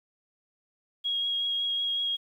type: tone with vibrato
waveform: sine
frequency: 3289 Hz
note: G#7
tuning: 18 cents flat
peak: -26 dBFS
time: 1.04-2.17 s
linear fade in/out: 20 ms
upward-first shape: sine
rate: 5.4 Hz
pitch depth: 12 cents each way
effects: 10-bit